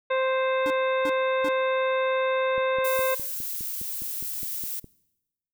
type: harmonic tone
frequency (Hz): 523.3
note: C5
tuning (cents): 0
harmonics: 1 / 2 / 3 / 4 / 5 / 7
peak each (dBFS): -23 / -29 / -33 / -35 / -37 / -40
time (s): 0.1-3.15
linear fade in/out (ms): 10
type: tone bursts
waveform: square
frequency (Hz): 293.7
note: D4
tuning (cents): 0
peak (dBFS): -30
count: 3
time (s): 0.66-1.486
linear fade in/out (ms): 0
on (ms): 42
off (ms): 350
type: click train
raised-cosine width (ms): 3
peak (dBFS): -29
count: 12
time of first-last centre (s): 2.58-4.843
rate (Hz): 4.86
type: noise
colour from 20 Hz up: violet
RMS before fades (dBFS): -32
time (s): 2.84-4.8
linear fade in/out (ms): 10
effects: noise-tail reverb RT60 1.0 s tail -24 dB re dry